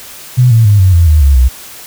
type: tone with pitch steps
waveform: sine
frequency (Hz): 125.3 / 113.58 / 102.96 / 93.33 / 84.6 / 76.69 / 69.51 / 63.01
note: B2 / A#2 / G#2 / F#2 / E2 / D#2 / C#2 / B1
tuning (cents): +25 / -45 / -15 / +15 / +45 / -24 / +5 / +35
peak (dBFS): -3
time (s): 0.37-1.49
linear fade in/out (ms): 20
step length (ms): 140
effects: white hiss -31 dBFS RMS until 1.86 s